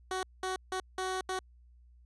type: tone bursts at uneven times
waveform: 15% pulse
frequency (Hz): 374.1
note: F#4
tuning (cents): +19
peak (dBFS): -26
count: 5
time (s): 0.11-0.23 / 0.43-0.56 / 0.72-0.8 / 0.98-1.21 / 1.29-1.39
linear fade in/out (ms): 2
effects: added 60 Hz sine -56 dBFS peak until 2.05 s + resampled to 24000 Hz